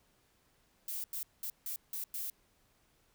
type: noise bursts at uneven times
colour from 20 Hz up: violet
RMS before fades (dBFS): -39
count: 6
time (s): 0.88-1.04 / 1.13-1.23 / 1.43-1.5 / 1.66-1.76 / 1.93-2.04 / 2.14-2.3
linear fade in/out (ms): 2
effects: pink hiss -71 dBFS RMS until 3.14 s